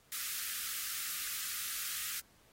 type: high-pass noise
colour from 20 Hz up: white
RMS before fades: -39 dBFS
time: 0.12-2.2 s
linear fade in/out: 2 ms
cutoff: 1200 Hz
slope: 96 dB/octave
effects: pink hiss -66 dBFS RMS until 2.52 s + AAC 48 kbps